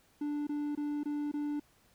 triangle tone bursts, 293.7 Hz, D4, in tune, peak -30 dBFS, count 5, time 0.21-1.598 s, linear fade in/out 5 ms, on 260 ms, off 22 ms, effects pink hiss -67 dBFS RMS until 1.94 s

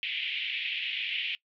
white band-pass noise, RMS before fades -33 dBFS, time 0.03-1.35 s, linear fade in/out 0 ms, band 2200 to 3200 Hz, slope 48 dB/octave, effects noise-tail reverb RT60 0.1 s tail -21 dB re dry

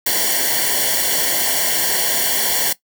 white noise with comb filter, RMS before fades -18 dBFS, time 0.06-2.73 s, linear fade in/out 5 ms, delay 0.79 ms, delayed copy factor -0.9, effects noise-tail reverb RT60 0.1 s tail -17 dB re dry

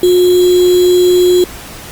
sine tone with sample-and-hold, 360 Hz, F#4, 47 cents flat, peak -5 dBFS, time 0.03-1.44 s, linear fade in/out 2 ms, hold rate 3675 Hz, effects pink hiss -30 dBFS RMS until 1.91 s + Opus 24 kbps

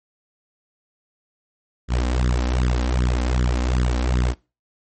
sawtooth tone with flanger, 61.74 Hz, B1, in tune, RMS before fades -20 dBFS, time 1.88-4.35 s, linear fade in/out 50 ms, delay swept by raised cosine 0.57 to 3.87 ms, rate 2.6 Hz, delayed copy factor +0.95, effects noise-tail reverb RT60 0.3 s tail -23 dB re dry + MP3 32 kbps

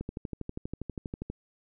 click train, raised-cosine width 3 ms, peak -22 dBFS, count 17, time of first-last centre 0.01-1.3 s, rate 12.4 Hz, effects none

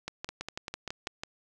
two click trains, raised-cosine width 0.2 ms, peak -18 / -19 dBFS, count 8 / 5, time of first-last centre 0.08-1.235 / 0.29-1.073 s, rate 6.06 / 5.11 Hz, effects none

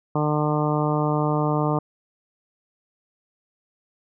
harmonic tone, 150.4 Hz, D3, 42 cents sharp, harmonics 1 / 2 / 3 / 4 / 5 / 6 / 7 / 8, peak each -23 / -26 / -28 / -29 / -30 / -31 / -31 / -32 dBFS, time 0.15-1.79 s, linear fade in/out 5 ms, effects none

